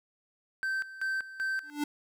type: tone with tremolo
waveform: triangle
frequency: 1553 Hz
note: G6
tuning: 17 cents flat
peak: -27 dBFS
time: 0.63-1.7 s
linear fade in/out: 0 ms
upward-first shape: square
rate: 2.6 Hz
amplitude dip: 80%
type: tone with exponential growth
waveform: square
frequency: 293.7 Hz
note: D4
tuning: in tune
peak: -26 dBFS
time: 1.63-1.84 s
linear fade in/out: 5 ms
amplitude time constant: 44 ms
effects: none